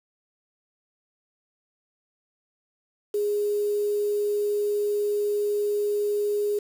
sine tone with quantisation, 413.4 Hz, G#4, 8 cents flat, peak -22 dBFS, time 3.14-6.59 s, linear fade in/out 5 ms, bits 7, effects none

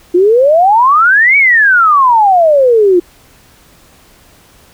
sine exponential two-way sweep, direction up then down, 341.7 to 2292 to 341.7 Hz, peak -4 dBFS, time 0.14-3 s, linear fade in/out 10 ms, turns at 1.37 s, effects pink hiss -44 dBFS RMS until 4.73 s

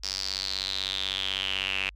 sawtooth tone with band-pass filter sweep, 96 Hz, G2, 36 cents flat, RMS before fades -31 dBFS, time 0.03-1.9 s, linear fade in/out 10 ms, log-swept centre 5100 to 2600 Hz, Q 7, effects added 50 Hz sine -46 dBFS peak until 1.95 s

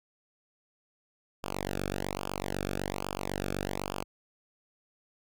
sawtooth tone with flanger, 47.98 Hz, G1, 36 cents flat, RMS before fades -35 dBFS, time 1.43-4.04 s, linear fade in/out 10 ms, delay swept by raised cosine 0.5 to 1.02 ms, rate 1.2 Hz, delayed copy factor -1, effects none

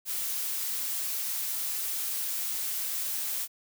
blue noise, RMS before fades -32 dBFS, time 0.05-3.48 s, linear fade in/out 50 ms, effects none

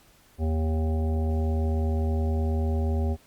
harmonic tone, 79.2 Hz, D#2, 31 cents sharp, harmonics 1 / 3 / 5 / 7 / 9 / 10, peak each -23 / -32 / -35 / -39 / -42 / -43 dBFS, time 0.38-3.17 s, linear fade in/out 50 ms, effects pink hiss -58 dBFS RMS until 3.26 s + Opus 48 kbps

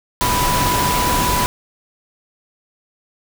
sine tone in noise, 987.8 Hz, B5, in tune, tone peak -18 dBFS, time 0.21-1.46 s, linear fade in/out 0 ms, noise pink, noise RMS -19 dBFS, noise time 0.21-1.46 s, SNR -2 dB, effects none

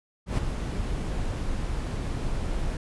brown noise with ADSR envelope, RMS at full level -22 dBFS, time 0.26-2.77 s, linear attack 120 ms, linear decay 8 ms, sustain -7 dB, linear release 3 ms, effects resampled to 24000 Hz

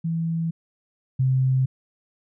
sine tone pair in turn, 164.81 / 130.81 Hz, E3 / C3, 0 / 0 cents, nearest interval major third, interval 400 cents, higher first, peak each -22 / -17 dBFS, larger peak second, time 0.04-0.51 / 1.19-1.66 s, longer neither, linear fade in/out 10 ms, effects none

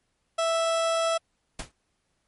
30% pulse tone, 659.3 Hz, E5, in tune, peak -20 dBFS, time 0.38-1.18 s, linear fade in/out 10 ms
pink noise with exponential decay, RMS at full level -29 dBFS, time 1.59-1.72 s, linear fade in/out 5 ms, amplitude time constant 28 ms
effects pink hiss -74 dBFS RMS until 2.27 s + MP3 48 kbps

